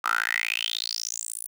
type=tone with high-pass filter sweep; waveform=10% pulse; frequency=56.4 Hz; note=A1; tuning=44 cents sharp; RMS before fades=-29 dBFS; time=0.04-1.47 s; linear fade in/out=5 ms; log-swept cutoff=1200 to 11000 Hz; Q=8.3; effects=none